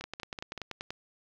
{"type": "two click trains", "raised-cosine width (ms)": 0.2, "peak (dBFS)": [-19, -21], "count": [10, 4], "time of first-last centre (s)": [[0.04, 0.905], [0.01, 0.577]], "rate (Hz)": [10.4, 5.29], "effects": ["low-pass 5000 Hz 12 dB/octave", "9-bit"]}